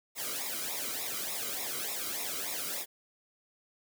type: noise with flanger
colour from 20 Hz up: white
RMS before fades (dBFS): -36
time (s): 0.15-2.86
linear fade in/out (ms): 50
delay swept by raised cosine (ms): 0.65 to 1.16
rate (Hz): 3.4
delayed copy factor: -0.85
effects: none